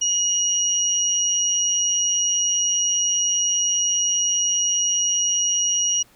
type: tone pair together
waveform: sine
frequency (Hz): 2895 / 5755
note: F#7 / F#8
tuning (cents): -38 / -49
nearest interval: octave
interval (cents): 1189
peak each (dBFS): -24 / -19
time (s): 0.01-6.03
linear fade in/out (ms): 10
effects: pink hiss -55 dBFS RMS until 6.15 s